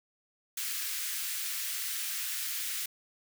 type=high-pass noise; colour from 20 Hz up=white; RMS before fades=-35 dBFS; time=0.57-2.86 s; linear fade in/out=5 ms; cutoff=1500 Hz; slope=24 dB/octave; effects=none